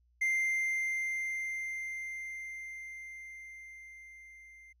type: tone with level ramp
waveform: triangle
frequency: 2093 Hz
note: C7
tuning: in tune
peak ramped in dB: -25 to -51 dBFS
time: 0.21-4.73 s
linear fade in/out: 10 ms
effects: added 60 Hz sine -66 dBFS peak until 4.8 s